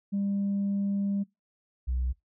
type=tone pair in turn; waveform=sine; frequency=199.5 / 62.84 Hz; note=G3 / B1; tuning=+31 / +31 cents; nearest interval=octave + minor sixth; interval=2000 cents; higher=first; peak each=-24 / -24 dBFS; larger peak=neither; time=0.12-1.24 / 1.87-2.13 s; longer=first; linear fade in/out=20 ms; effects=noise-tail reverb RT60 0.2 s tail -25 dB re dry + tanh soft clip ceiling -23 dBFS